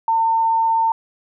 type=tone; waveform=sine; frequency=904 Hz; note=A5; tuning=47 cents sharp; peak=-14 dBFS; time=0.08-0.92 s; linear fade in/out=2 ms; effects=none